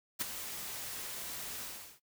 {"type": "noise with ADSR envelope", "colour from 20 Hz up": "white", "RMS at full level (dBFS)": -32, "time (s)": [0.19, 2], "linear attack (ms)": 23, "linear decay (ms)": 18, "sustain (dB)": -10, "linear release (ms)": 390, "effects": ["noise-tail reverb RT60 0.1 s tail -18 dB re dry"]}